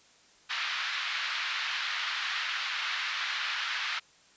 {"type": "band-pass noise", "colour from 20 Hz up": "pink", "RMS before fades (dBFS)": -33, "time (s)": [0.49, 4], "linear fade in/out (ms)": 20, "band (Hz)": [1300, 4200], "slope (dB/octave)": 24, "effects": ["white hiss -60 dBFS RMS until 4.36 s", "resampled to 16000 Hz"]}